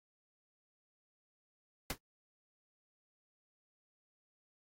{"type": "noise with exponential decay", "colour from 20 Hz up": "pink", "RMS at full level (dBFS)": -31, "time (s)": [1.9, 1.98], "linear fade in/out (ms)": 2, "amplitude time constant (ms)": 16, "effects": ["AAC 48 kbps"]}